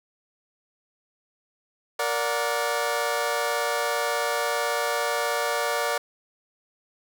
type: chord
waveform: 20% pulse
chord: Bb augmented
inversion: none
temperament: just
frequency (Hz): 466.2 / 582.7 / 728.4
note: Bb4 / D5 / F#5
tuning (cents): 0 / -14 / -27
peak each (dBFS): -24 / -22 / -25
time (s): 1.99-5.98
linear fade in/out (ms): 5
effects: none